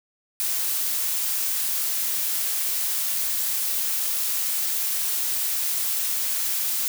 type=noise; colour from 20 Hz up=blue; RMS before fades=-25 dBFS; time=0.4-6.88 s; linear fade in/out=0 ms; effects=none